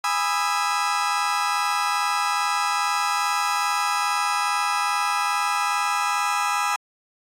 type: chord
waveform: 35% pulse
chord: E major seventh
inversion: first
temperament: just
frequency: 824.1 / 988.9 / 1236.1 / 1318.5 Hz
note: G#5 / B5 / D#6 / E6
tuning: -14 / +2 / -12 / 0 cents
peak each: -25 dBFS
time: 0.04-6.76 s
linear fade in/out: 2 ms
effects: low-pass 10000 Hz 12 dB/octave + AAC 64 kbps